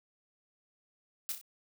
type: noise with echo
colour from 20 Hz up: blue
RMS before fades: -35 dBFS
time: 1.29-1.32 s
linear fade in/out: 0 ms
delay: 31 ms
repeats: 3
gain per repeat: -6 dB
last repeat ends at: 1.413 s
effects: none